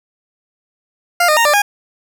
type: tone with pitch steps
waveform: 20% pulse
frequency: 700 / 611 / 927 / 592 / 818 Hz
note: F5 / D#5 / A#5 / D5 / G#5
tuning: +4 / -32 / -10 / +14 / -26 cents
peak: -5 dBFS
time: 1.2-1.62 s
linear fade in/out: 5 ms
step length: 84 ms
effects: none